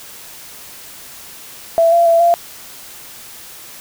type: tone with pitch steps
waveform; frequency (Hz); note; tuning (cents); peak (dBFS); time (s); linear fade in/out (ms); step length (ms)
sine; 665 / 683 / 670 / 687; E5 / F5 / E5 / F5; +15 / -39 / +28 / -29; -8; 1.78-2.34; 0; 140
effects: white hiss -36 dBFS RMS until 3.8 s